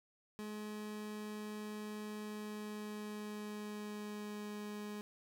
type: tone with pitch glide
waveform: 30% pulse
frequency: 211.5 to 208.7 Hz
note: G#3 to G#3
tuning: +32 to +9 cents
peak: -40 dBFS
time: 0.39-5.01 s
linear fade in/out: 0 ms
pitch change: -23 cents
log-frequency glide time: 2.2-4.51 s
effects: none